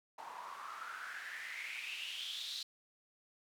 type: noise with band-pass filter sweep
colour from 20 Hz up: white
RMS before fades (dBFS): -45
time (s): 0.18-2.63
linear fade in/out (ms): 5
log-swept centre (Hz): 860 to 4100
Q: 6.6
effects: none